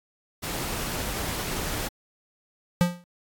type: noise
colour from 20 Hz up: pink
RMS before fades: -31 dBFS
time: 0.42-1.89 s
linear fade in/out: 20 ms
type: tone with exponential decay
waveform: square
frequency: 175.8 Hz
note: F3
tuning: 12 cents sharp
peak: -15 dBFS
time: 2.81-3.04 s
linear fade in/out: 0 ms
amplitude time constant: 49 ms
effects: AAC 64 kbps